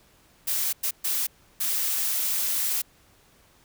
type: noise bursts at uneven times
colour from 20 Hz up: blue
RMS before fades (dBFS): -26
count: 4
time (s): 0.47-0.73 / 0.83-0.91 / 1.04-1.27 / 1.6-2.82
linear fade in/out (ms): 10
effects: pink hiss -59 dBFS RMS until 3.64 s